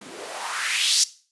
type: noise with band-pass filter sweep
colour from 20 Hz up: blue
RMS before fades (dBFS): -25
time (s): 0.01-1.04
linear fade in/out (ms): 5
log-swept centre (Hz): 230 to 5700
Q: 2.5
effects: noise-tail reverb RT60 0.4 s tail -18 dB re dry + resampled to 24000 Hz